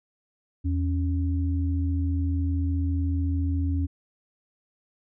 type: tone pair together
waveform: sine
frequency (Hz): 82.35 / 277.2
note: E2 / C#4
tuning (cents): -1 / 0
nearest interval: octave + major sixth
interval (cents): 2101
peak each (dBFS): -23 / -30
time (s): 0.64-3.87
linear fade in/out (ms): 20
effects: none